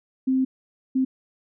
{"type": "tone bursts at uneven times", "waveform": "sine", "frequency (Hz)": 261.6, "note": "C4", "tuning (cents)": 0, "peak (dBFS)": -18, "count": 2, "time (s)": [[0.27, 0.45], [0.95, 1.05]], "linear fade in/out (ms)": 10, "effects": []}